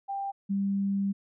sine tone pair in turn, 791 / 197.75 Hz, G5 / G3, +15 / +15 cents, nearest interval 2 octaves, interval 2400 cents, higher first, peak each -30 / -25 dBFS, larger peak second, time 0.08-0.32 / 0.49-1.13 s, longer second, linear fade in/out 20 ms, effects none

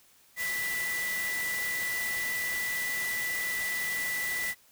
sine tone in noise, 1975.5 Hz, B6, in tune, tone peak -30 dBFS, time 0.36-4.55 s, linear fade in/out 50 ms, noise white, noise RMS -37 dBFS, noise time 0.36-4.55 s, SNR +4 dB, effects white hiss -61 dBFS RMS until 4.71 s

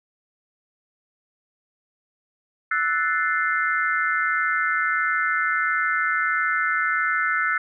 sine chord, F# half-diminished seventh, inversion third, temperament equal, 1318.5 / 1480 / 1760 / 2093 Hz, E6 / F#6 / A6 / C7, 0 / 0 / 0 / 0 cents, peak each -25 / -24 / -26 / -27 dBFS, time 2.71-7.58 s, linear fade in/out 5 ms, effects none

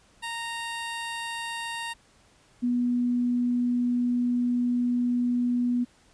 15% pulse / sine tone pair in turn, 927 / 244 Hz, A#5 / B3, -10 / -21 cents, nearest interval octave + major seventh, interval 2311 cents, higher first, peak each -25 / -22 dBFS, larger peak second, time 0.22-1.94 / 2.62-5.85 s, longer second, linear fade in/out 20 ms, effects pink hiss -60 dBFS RMS until 6.13 s + resampled to 22050 Hz

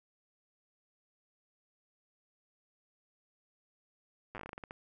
slowing click train, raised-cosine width 0.5 ms, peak -28 dBFS, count 13, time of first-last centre 4.35-4.709 s, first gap 8 ms, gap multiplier 1.22, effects none

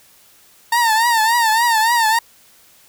30% pulse tone with vibrato, 913 Hz, A#5, 36 cents flat, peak -10 dBFS, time 0.72-2.19 s, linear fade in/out 5 ms, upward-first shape triangle, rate 3.5 Hz, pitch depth 110 cents each way, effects white hiss -50 dBFS RMS until 2.88 s

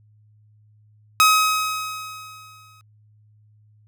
sawtooth tone with exponential decay, 1269 Hz, D#6, 34 cents sharp, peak -7 dBFS, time 1.2-2.81 s, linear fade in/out 0 ms, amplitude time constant 350 ms, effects added 106 Hz sine -52 dBFS peak until 3.87 s

